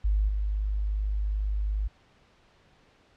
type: tone with level steps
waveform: sine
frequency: 51.3 Hz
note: G#1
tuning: 21 cents flat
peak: -21 / -25 dBFS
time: 0.04-1.88 s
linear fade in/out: 10 ms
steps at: 0.28 s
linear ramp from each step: 10 ms
effects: pink hiss -61 dBFS RMS until 3.16 s + low-pass 4000 Hz 12 dB/octave